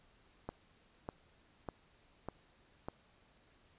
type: click train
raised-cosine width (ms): 1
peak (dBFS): -26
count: 5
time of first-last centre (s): 0.49-2.885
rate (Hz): 1.67
effects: pink hiss -68 dBFS RMS until 3.78 s + resampled to 8000 Hz